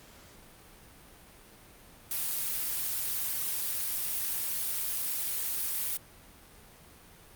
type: noise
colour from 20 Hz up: blue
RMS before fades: -32 dBFS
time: 2.11-5.97 s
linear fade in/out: 2 ms
effects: pink hiss -54 dBFS RMS until 7.35 s + Opus 48 kbps